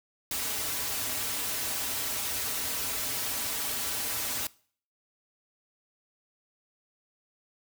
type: noise with comb filter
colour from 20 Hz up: white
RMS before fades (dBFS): -32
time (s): 0.31-4.47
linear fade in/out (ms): 2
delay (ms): 5.6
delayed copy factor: -0.8
effects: noise-tail reverb RT60 0.5 s tail -22 dB re dry